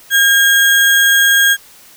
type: tone with sample-and-hold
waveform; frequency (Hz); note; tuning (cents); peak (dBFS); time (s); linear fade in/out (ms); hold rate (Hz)
sine; 1616; G#6; -48; -7; 0.1-1.57; 50; 4900
effects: white hiss -42 dBFS RMS until 1.96 s